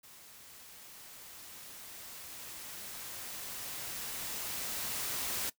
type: noise with level ramp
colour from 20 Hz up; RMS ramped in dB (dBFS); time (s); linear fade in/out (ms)
white; -55 to -35; 0.03-5.5; 10
effects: noise-tail reverb RT60 0.1 s tail -18 dB re dry